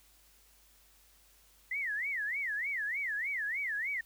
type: tone with vibrato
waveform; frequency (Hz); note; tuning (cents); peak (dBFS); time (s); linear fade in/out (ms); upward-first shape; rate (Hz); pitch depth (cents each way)
sine; 1945; B6; -27; -32; 1.71-4.01; 5; sine; 3.3; 280
effects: added 50 Hz sine -67 dBFS peak until 4.05 s + white hiss -64 dBFS RMS until 4.05 s